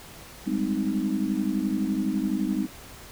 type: chord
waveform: sine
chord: Ab major seventh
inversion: third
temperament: equal with one note detuned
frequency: 196 / 207.7 / 258.9 / 311.1 Hz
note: G3 / Ab3 / C4 / Eb4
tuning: 0 / 0 / -18 / 0 cents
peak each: -29 dBFS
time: 0.46-2.67 s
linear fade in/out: 20 ms
effects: pink hiss -45 dBFS RMS until 3.11 s